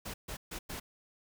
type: noise bursts at uneven times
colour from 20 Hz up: pink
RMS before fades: -41 dBFS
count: 4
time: 0.05-0.14 / 0.28-0.37 / 0.51-0.59 / 0.69-0.8 s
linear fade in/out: 10 ms
effects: none